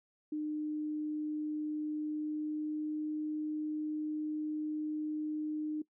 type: tone with pitch glide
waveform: sine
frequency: 303.6 to 305.5 Hz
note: D#4 to D#4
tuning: -42 to -32 cents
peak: -33 dBFS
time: 0.32-5.82 s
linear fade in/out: 5 ms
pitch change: +10 cents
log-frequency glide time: 1.98-3.1 s
effects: noise-tail reverb RT60 0.1 s tail -19 dB re dry